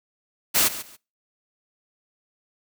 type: noise with echo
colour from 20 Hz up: white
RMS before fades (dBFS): -19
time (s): 0.54-0.69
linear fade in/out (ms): 20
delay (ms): 140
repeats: 2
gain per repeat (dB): -14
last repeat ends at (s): 0.97
effects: noise-tail reverb RT60 0.3 s tail -24 dB re dry + high-pass 100 Hz 12 dB/octave